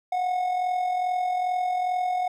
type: tone with amplitude modulation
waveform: triangle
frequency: 729 Hz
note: F#5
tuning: 26 cents flat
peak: -19 dBFS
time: 0.12-2.28 s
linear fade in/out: 5 ms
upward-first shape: sine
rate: 42.4 Hz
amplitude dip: 45%
effects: none